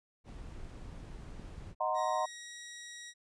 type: noise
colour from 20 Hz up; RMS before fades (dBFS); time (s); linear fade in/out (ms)
brown; -46; 0.24-1.75; 50
type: clicks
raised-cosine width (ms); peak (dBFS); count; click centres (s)
5; -35; 2; 1.396 / 1.581
type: chord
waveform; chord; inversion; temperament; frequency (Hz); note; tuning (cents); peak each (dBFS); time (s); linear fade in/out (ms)
sine; C half-diminished seventh; first; equal; 622.3 / 740 / 932.3 / 1046.5; Eb5 / Gb5 / Bb5 / C6; 0 / 0 / 0 / 0; -35; 1.8-2.26; 10
type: tone with pitch glide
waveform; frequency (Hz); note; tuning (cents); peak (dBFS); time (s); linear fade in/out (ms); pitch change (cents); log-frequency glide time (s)
15% pulse; 1891 to 1904.2; A#6 to A#6; +24 to +36; -39; 1.94-3.14; 50; +12; 2.15-2.56
effects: resampled to 22050 Hz